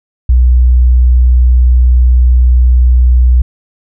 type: tone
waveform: sine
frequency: 61.74 Hz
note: B1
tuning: in tune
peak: -3 dBFS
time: 0.29-3.42 s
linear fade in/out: 5 ms
effects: none